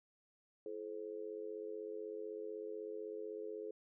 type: tone with amplitude modulation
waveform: sine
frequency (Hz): 430.3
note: A4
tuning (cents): -39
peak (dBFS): -38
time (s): 0.66-3.71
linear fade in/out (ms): 2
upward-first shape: sine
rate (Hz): 96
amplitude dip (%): 95
effects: none